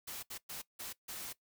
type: noise bursts at uneven times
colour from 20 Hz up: white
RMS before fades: -44 dBFS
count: 5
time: 0.07-0.23 / 0.3-0.38 / 0.49-0.62 / 0.79-0.93 / 1.08-1.33 s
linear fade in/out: 10 ms
effects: noise-tail reverb RT60 0.1 s tail -18 dB re dry